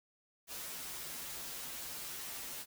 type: noise with comb filter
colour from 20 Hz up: white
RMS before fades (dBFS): -44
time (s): 0.47-2.66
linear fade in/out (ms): 50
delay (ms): 9.8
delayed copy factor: -1
effects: none